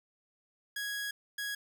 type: tone bursts at uneven times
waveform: sawtooth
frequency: 1660 Hz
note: G#6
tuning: 1 cent flat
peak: -31 dBFS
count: 2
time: 0.76-1.11 / 1.38-1.55 s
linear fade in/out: 5 ms
effects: none